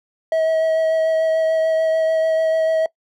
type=tone with vibrato; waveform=triangle; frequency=642 Hz; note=E5; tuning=46 cents flat; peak=-13 dBFS; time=0.32-2.86 s; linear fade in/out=2 ms; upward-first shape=sine; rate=6.8 Hz; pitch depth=12 cents each way; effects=noise-tail reverb RT60 0.1 s tail -21 dB re dry